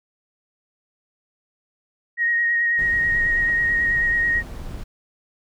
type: tone with vibrato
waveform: sine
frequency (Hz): 1877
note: A#6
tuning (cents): +11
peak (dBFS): -17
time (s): 2.17-4.43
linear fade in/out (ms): 50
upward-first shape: sine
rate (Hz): 9.2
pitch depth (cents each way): 18
type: noise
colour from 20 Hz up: brown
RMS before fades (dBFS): -32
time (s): 2.78-4.84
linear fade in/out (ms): 10
type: clicks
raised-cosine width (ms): 0.5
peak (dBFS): -25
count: 2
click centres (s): 3.487 / 3.497
effects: none